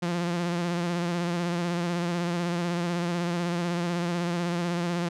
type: tone with vibrato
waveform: sawtooth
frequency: 173.2 Hz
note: F3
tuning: 14 cents flat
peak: -22 dBFS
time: 0.02-5.09 s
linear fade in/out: 10 ms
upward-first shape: sine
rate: 16 Hz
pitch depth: 40 cents each way
effects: low-pass 7000 Hz 12 dB/octave